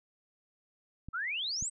clicks, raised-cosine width 5 ms, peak -30 dBFS, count 2, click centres 1.086 / 1.625 s
sine exponential sweep, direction up, 1270 to 8410 Hz, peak -32 dBFS, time 1.13-1.7 s, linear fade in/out 20 ms
effects none

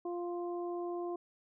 harmonic tone, 349.2 Hz, F4, in tune, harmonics 1 / 2 / 3, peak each -36 / -43 / -48 dBFS, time 0.05-1.16 s, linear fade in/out 5 ms, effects none

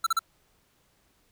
square tone bursts, 1338 Hz, E6, 25 cents sharp, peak -22 dBFS, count 3, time 0.04-0.192 s, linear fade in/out 5 ms, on 26 ms, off 37 ms, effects pink hiss -67 dBFS RMS until 1.31 s

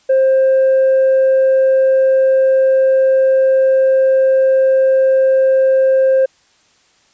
sine tone with tanh clipping, 529 Hz, C5, 19 cents sharp, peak -9 dBFS, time 0.09-6.26 s, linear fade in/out 10 ms, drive 1 dB, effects white hiss -54 dBFS RMS until 7.13 s + resampled to 16000 Hz

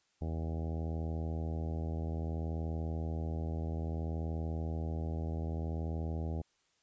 harmonic tone, 80.6 Hz, E2, 38 cents flat, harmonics 1 / 2 / 3 / 4 / 5 / 6 / 7 / 8 / 9 / 10, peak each -35 / -41 / -45 / -47 / -49 / -51 / -52 / -53 / -54 / -55 dBFS, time 0.21-6.42 s, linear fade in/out 10 ms, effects white hiss -74 dBFS RMS until 6.82 s + resampled to 16000 Hz

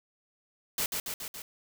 white noise with echo, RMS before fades -30 dBFS, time 0.78-0.86 s, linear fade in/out 2 ms, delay 140 ms, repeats 4, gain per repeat -3 dB, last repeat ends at 1.42 s, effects none

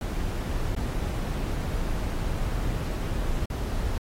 brown noise with dropouts, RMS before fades -28 dBFS, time 0.01-3.98 s, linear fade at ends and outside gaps 2 ms, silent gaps 0.751-0.763 / 3.457-3.5 s, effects AAC 48 kbps

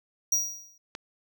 square tone with exponential decay, 5750 Hz, F8, 50 cents sharp, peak -20 dBFS, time 0.32-0.78 s, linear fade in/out 5 ms, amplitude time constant 99 ms
click, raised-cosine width 0.2 ms, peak -18 dBFS, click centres 0.951 s
effects none

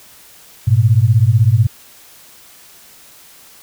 sine beating tone pair, 103.83 / 119.83 Hz, G#2 / A#2, 0 / +48 cents, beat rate 16 Hz, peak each -11 dBFS, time 0.67-1.67 s, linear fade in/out 10 ms, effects white hiss -43 dBFS RMS until 3.62 s

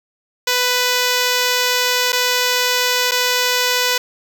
5% pulse tone with dropouts, 496.4 Hz, B4, 9 cents sharp, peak -3 dBFS, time 0.47-3.98 s, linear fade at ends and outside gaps 5 ms, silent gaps 2.122-2.128 / 3.111-3.117 s, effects none

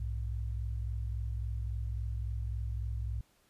sine tone pair together, 61.74 / 105.37 Hz, B1 / G#2, 0 / +26 cents, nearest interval major sixth, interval 926 cents, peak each -34 / -38 dBFS, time 0-3.21 s, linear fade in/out 5 ms, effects pink hiss -69 dBFS RMS until 3.49 s + resampled to 32000 Hz

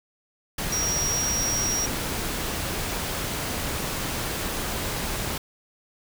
sine tone in noise, 5670 Hz, F8, 25 cents sharp, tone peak -24 dBFS, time 0.72-1.86 s, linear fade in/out 5 ms, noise pink, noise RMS -29 dBFS, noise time 0.58-5.38 s, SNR +2 dB, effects none

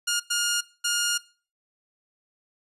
10% pulse tone bursts at uneven times, 1420 Hz, F6, 28 cents sharp, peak -15 dBFS, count 3, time 0.07-0.2 / 0.3-0.61 / 0.84-1.18 s, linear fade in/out 10 ms, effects noise-tail reverb RT60 0.4 s tail -21 dB re dry + resampled to 32000 Hz

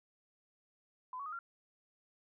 sine tone with pitch steps, 1011 / 1121.8 / 1244.7 / 1381.1 Hz, B5 / C#6 / D#6 / F6, +40 / +20 / 0 / -20 cents, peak -40 dBFS, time 1.13-1.39 s, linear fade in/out 2 ms, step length 65 ms, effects none

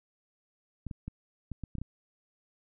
clicks, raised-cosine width 5 ms, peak -25 dBFS, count 8, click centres 0.867 / 0.912 / 1.08 / 1.517 / 1.637 / 1.753 / 1.784 / 1.816 s, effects none

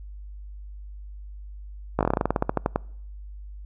slowing click train, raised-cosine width 1 ms, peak -7 dBFS, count 17, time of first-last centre 1.99-2.76 s, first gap 18 ms, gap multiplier 1.12, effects noise-tail reverb RT60 0.7 s tail -26 dB re dry + added 50 Hz sine -37 dBFS peak until 3.65 s

